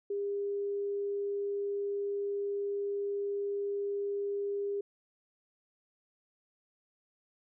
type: tone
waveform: sine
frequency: 403.1 Hz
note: G4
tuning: 48 cents sharp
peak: -31 dBFS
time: 0.1-4.81 s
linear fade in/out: 5 ms
effects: none